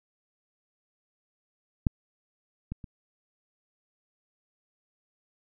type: clicks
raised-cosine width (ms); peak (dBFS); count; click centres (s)
5; -10 / -21 / -29; 3; 1.868 / 2.72 / 2.842
effects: none